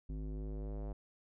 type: tone with low-pass filter sweep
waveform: square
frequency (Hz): 51.91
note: G#1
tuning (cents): 0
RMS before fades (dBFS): -41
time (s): 0.09-0.93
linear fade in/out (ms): 5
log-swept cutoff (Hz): 260 to 680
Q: 1.6
effects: none